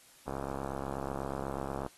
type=click train; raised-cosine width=1 ms; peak=-23 dBFS; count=109; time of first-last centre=0.28-1.864 s; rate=68.2 Hz; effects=white hiss -59 dBFS RMS until 1.97 s + AAC 32 kbps